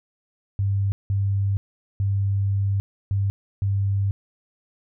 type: tone bursts at uneven times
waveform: sine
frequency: 99 Hz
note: G2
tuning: 18 cents sharp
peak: -19 dBFS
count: 5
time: 0.59-0.92 / 1.1-1.57 / 2-2.8 / 3.11-3.3 / 3.62-4.11 s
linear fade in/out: 0 ms
effects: none